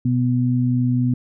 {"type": "tone pair together", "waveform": "sine", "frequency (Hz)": [124.6, 248.2], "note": ["B2", "B3"], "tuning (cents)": [16, 9], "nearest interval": "octave", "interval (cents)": 1193, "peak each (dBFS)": [-18, -19], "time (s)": [0.05, 1.14], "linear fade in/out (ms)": 5, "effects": []}